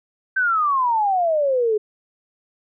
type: exponential sweep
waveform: sine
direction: down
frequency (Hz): 1568 to 415.3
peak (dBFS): -16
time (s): 0.36-1.78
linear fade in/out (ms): 10
effects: none